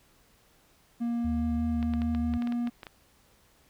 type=tone with pitch glide; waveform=triangle; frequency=235.7 to 239 Hz; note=A#3 to A#3; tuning=+19 to +43 cents; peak=-25 dBFS; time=1-2.7 s; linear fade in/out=20 ms; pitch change=+24 cents; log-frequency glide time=2.08-2.37 s
type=tone with vibrato; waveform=sine; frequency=77 Hz; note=D#2; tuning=17 cents flat; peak=-31 dBFS; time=1.24-2.38 s; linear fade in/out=10 ms; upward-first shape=triangle; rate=2.8 Hz; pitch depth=23 cents each way
type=clicks; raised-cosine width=0.3 ms; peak=-25 dBFS; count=11; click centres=1.828 / 1.937 / 2.019 / 2.149 / 2.338 / 2.422 / 2.473 / 2.523 / 2.673 / 2.832 / 2.868 s
effects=pink hiss -63 dBFS RMS until 3.69 s